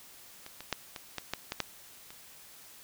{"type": "clicks", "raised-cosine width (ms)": 0.2, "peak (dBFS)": [-26, -25, -12, -22, -17, -14, -16, -12, -29], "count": 9, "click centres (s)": [0.464, 0.606, 0.727, 0.962, 1.183, 1.336, 1.521, 1.603, 2.105], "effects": ["white hiss -53 dBFS RMS until 2.83 s"]}